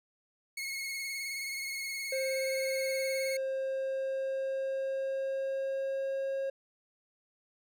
sawtooth tone with vibrato, 2180 Hz, C#7, 29 cents flat, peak -32 dBFS, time 0.57-3.37 s, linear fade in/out 5 ms, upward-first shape sine, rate 19 Hz, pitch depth 35 cents each way
triangle tone with pitch glide, 529 to 541.4 Hz, C5 to C#5, +19 to -41 cents, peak -29 dBFS, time 2.12-6.5 s, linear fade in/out 5 ms, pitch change +40 cents, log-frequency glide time 2.43-6.36 s
effects none

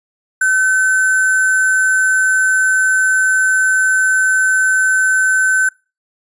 sine tone with sample-and-hold, 1526 Hz, G6, 47 cents flat, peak -10 dBFS, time 0.41-5.69 s, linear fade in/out 5 ms, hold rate 8820 Hz, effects noise-tail reverb RT60 0.3 s tail -24 dB re dry + resampled to 24000 Hz

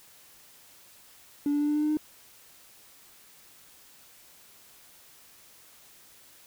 triangle tone with pitch steps, 288.9 / 291.6 / 294.3 / 297 / 299.8 / 302.6 / 305.4 Hz, D4 / D4 / D4 / D4 / D4 / D#4 / D#4, -28 / -12 / +4 / +20 / +36 / -48 / -32 cents, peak -20 dBFS, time 1.46-1.971 s, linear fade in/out 2 ms, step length 73 ms, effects tanh soft clip ceiling -20 dBFS + white hiss -55 dBFS RMS until 6.46 s

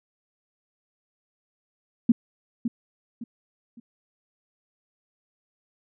sine tone with echo, 234.6 Hz, A#3, 11 cents sharp, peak -12 dBFS, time 2.09-2.12 s, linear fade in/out 5 ms, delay 560 ms, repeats 3, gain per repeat -10 dB, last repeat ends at 3.8 s, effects none

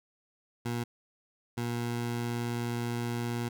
20% pulse tone pair in turn, 119 / 119 Hz, A#2 / A#2, +36 / +36 cents, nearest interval unison, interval 0 cents, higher neither, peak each -26 dBFS, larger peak neither, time 0.65-0.84 / 1.57-3.49 s, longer second, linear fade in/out 10 ms, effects none

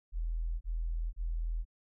sine tone bursts, 41.2 Hz, E1, in tune, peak -31 dBFS, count 3, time 0.12-1.652 s, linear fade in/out 50 ms, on 490 ms, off 31 ms, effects none

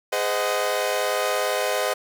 sawtooth chord, Ab dominant seventh, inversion none, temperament equal with one note detuned, 415.3 / 512.5 / 622.3 / 740 Hz, Ab4 / C5 / Eb5 / Gb5, 0 / -36 / 0 / 0 cents, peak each -26 / -22 / -22 / -26 dBFS, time 0.12-1.94 s, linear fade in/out 10 ms, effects none

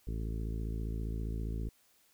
harmonic tone, 55 Hz, A1, in tune, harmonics 1 / 2 / 3 / 4 / 5 / 6 / 7 / 8, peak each -35 / -41 / -45 / -47 / -49 / -51 / -52 / -53 dBFS, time 0.07-1.69 s, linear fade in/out 5 ms, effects white hiss -68 dBFS RMS until 2.13 s

